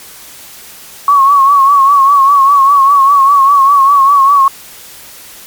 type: tone with vibrato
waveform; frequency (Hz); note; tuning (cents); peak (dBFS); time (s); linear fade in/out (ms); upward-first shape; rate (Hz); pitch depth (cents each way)
sine; 1112; C#6; +5; -3; 1.08-4.48; 2; triangle; 5; 75
effects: white hiss -33 dBFS RMS until 5.46 s + MP3 96 kbps